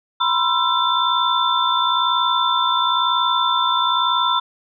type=tone cluster; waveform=sine; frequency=974 / 1035 / 1345 / 3541 Hz; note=B5 / C6 / E6 / A7; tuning=-24 / -19 / +34 / +10 cents; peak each=-21 dBFS; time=0.2-4.4 s; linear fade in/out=10 ms; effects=none

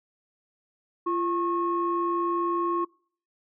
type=tone pair together; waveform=sine; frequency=343.9 / 1089 Hz; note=F4 / C#6; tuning=-27 / -31 cents; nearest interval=octave + minor sixth; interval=1996 cents; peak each=-26 dBFS; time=1.06-2.85 s; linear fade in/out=10 ms; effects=noise-tail reverb RT60 0.5 s tail -25 dB re dry + tanh soft clip ceiling -16 dBFS

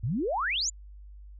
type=exponential sweep; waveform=sine; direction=up; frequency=97.9 to 7460 Hz; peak=-26 dBFS; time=0.03-0.7 s; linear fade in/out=10 ms; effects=added 50 Hz sine -44 dBFS peak until 1.39 s

